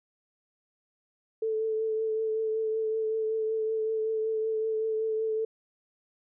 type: tone with vibrato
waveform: sine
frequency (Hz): 440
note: A4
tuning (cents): 0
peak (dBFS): -26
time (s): 1.42-5.45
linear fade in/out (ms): 5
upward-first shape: triangle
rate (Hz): 5.3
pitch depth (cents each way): 23
effects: none